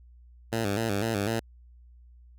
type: tone with vibrato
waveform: 10% pulse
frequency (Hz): 106.8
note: G#2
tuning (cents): +49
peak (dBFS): -18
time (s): 0.52-1.4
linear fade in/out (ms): 10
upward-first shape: square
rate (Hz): 4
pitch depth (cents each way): 110
effects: added 60 Hz sine -50 dBFS peak until 2.38 s